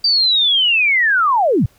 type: linear sweep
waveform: sine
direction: down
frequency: 4699 to 81 Hz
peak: -11 dBFS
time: 0.04-1.66 s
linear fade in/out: 5 ms
effects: pink hiss -54 dBFS RMS until 1.78 s